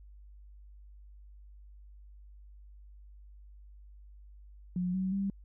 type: tone with pitch steps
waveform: sine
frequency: 180 / 188.08 / 196.52 Hz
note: F#3 / F#3 / G3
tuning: -47 / +29 / +5 cents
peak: -29 dBFS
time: 4.76-5.3 s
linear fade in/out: 2 ms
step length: 180 ms
effects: added 50 Hz sine -50 dBFS peak until 5.44 s

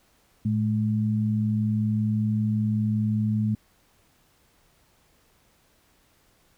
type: tone pair together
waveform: sine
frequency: 112.6 / 212.6 Hz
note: A2 / G#3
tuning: +40 / +41 cents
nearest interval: major seventh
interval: 1101 cents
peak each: -24 / -24 dBFS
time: 0.45-3.55 s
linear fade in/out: 5 ms
effects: pink hiss -63 dBFS RMS until 6.57 s

